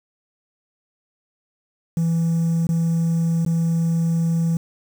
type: tone with dropouts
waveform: triangle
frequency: 165.9 Hz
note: E3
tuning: 11 cents sharp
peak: -14 dBFS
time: 1.97-4.57 s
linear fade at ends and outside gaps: 2 ms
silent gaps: 2.669-2.69 / 3.45-3.462 s
effects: tanh soft clip ceiling -12 dBFS + 7-bit